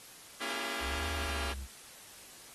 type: chord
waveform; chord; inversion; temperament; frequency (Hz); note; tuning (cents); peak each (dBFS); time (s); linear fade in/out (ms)
5% pulse; A# diminished seventh; none; just; 233.1 / 279.7 / 335.6 / 402.8; A#3 / C#4 / E4 / G4; 0 / +16 / +31 / +47; -33 / -32 / -31 / -30; 0.4-1.54; 20
type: exponential two-way sweep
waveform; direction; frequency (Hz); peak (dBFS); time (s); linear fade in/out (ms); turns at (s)
triangle; up then down; 62.7 to 77.78 to 65; -37; 0.8-1.68; 50; 1.07
effects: white hiss -52 dBFS RMS until 2.54 s + AAC 32 kbps